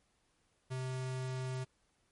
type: tone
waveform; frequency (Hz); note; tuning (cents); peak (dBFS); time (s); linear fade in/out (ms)
square; 129.4; C3; -19; -37; 0.7-1.65; 20
effects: pink hiss -75 dBFS RMS until 2.11 s + MP3 48 kbps